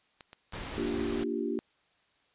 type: clicks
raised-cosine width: 0.2 ms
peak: -29 dBFS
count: 4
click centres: 0.208 / 0.331 / 0.524 / 0.578 s
type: noise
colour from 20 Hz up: pink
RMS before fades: -39 dBFS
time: 0.53-1.24 s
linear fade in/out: 5 ms
type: chord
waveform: sine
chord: G minor seventh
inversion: first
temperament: equal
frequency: 233.1 / 293.7 / 349.2 / 392 Hz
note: Bb3 / D4 / F4 / G4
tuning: 0 / 0 / 0 / 0 cents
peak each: -35 dBFS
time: 0.78-1.59 s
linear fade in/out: 0 ms
effects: white hiss -69 dBFS RMS until 2.34 s + resampled to 8000 Hz